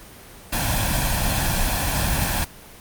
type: noise with comb filter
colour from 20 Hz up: pink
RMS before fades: -21 dBFS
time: 0.52-2.45 s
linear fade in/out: 10 ms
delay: 1.2 ms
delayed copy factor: +0.9
effects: pink hiss -43 dBFS RMS until 2.8 s + Opus 24 kbps

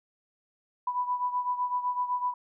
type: beating tone pair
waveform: sine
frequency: 987.8 / 995.7 Hz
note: B5 / B5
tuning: 0 / +14 cents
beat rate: 7.9 Hz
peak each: -28 / -33 dBFS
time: 0.87-2.34 s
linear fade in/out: 5 ms
effects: none

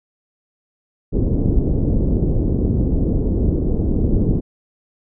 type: low-pass noise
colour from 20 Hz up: pink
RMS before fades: -17 dBFS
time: 1.12-4.41 s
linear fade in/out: 20 ms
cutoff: 400 Hz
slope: 24 dB/octave
effects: none

